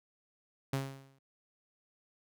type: tone with exponential decay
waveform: sawtooth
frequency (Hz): 135.7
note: C#3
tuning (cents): -36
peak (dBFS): -26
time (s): 0.73-1.19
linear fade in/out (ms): 5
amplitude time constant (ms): 100
effects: none